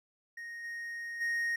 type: tone with level steps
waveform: triangle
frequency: 1864.7 Hz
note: A#6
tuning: in tune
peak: -39 / -36 / -28 dBFS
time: 0.37-1.56 s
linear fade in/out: 5 ms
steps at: 0.63 / 1.2 s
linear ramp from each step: 20 ms
effects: none